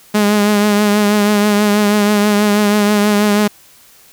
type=tone with vibrato; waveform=sawtooth; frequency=207.5 Hz; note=G#3; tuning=1 cent flat; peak=-6 dBFS; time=0.14-3.48 s; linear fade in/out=10 ms; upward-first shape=triangle; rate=6.2 Hz; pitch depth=40 cents each way; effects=white hiss -45 dBFS RMS until 4.12 s